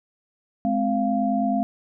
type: tone cluster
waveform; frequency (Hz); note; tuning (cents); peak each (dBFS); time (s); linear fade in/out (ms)
sine; 211.1 / 260.4 / 693; G#3 / C4 / F5; +29 / -8 / -14; -24; 0.65-1.63; 0
effects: none